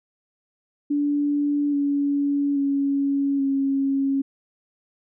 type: tone with pitch steps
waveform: sine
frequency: 289.7 / 284.2 / 278.9 / 273.6 Hz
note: D4 / C#4 / C#4 / C#4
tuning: -24 / +43 / +11 / -23 cents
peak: -19 dBFS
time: 0.9-4.22 s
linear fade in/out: 10 ms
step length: 830 ms
effects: none